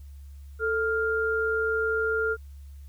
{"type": "tone pair together", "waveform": "sine", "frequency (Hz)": [443.1, 1401], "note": ["A4", "F6"], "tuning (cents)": [12, 5], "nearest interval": "octave + minor sixth", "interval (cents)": 1993, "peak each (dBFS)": -26, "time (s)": [0.59, 2.37], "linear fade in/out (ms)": 50, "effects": ["added 70 Hz sine -41 dBFS peak until 2.88 s", "white hiss -65 dBFS RMS until 2.88 s"]}